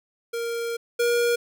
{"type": "tone pair in turn", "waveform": "square", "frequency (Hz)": [466.2, 475.7], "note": ["A#4", "A#4"], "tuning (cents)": [0, 35], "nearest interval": "unison", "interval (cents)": 35, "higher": "second", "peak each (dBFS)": [-27, -20], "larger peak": "second", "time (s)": [[0.33, 0.77], [0.99, 1.36]], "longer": "first", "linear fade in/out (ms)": 10, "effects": []}